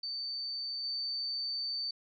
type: tone with level steps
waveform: sine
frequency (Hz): 4566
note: D8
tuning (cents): -50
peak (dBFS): -35 / -33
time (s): 0.03-1.91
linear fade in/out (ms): 5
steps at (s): 0.83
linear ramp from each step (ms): 20
effects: none